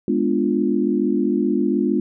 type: chord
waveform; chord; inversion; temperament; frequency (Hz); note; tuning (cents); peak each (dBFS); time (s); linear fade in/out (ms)
sine; G# diminished seventh; none; equal; 207.7 / 246.9 / 293.7 / 349.2; G#3 / B3 / D4 / F4; 0 / 0 / 0 / 0; -22; 0.08-2; 2
effects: none